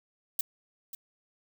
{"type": "noise with echo", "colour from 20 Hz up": "violet", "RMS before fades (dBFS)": -28, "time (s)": [0.39, 0.41], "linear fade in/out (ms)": 2, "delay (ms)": 540, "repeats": 1, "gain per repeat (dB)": -13, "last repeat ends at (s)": 0.95, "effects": []}